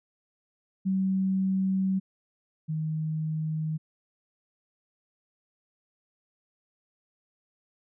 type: tone pair in turn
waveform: sine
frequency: 190.5 / 156.68 Hz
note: G3 / D#3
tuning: -49 / +12 cents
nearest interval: minor third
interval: 339 cents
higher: first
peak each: -23 / -27 dBFS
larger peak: first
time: 0.85-2 / 2.68-3.78 s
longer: first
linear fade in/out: 20 ms
effects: none